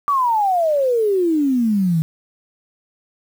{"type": "exponential sweep", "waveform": "sine", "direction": "down", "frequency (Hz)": [1174.7, 155.3], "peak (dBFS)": -14, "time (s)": [0.08, 2.02], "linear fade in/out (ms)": 0, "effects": ["7-bit"]}